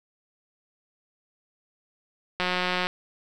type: click train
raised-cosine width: 0.3 ms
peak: -10 dBFS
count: 86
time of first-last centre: 2.4-2.87 s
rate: 181 Hz
effects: none